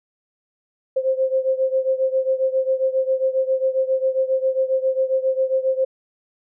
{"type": "beating tone pair", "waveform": "sine", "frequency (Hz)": [523.3, 530.7], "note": ["C5", "C5"], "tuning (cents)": [0, 24], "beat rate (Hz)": 7.4, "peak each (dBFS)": [-19, -22], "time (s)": [0.96, 5.85], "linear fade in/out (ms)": 10, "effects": []}